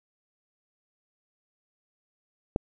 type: click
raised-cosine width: 2 ms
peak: -11 dBFS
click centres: 2.561 s
effects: none